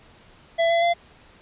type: tone with pitch steps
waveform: square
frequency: 668 / 676 / 688 Hz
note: E5 / E5 / F5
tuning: +23 / +43 / -26 cents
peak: -18 dBFS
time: 0.58-0.94 s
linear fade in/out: 20 ms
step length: 120 ms
effects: pink hiss -52 dBFS RMS until 1.41 s + resampled to 8000 Hz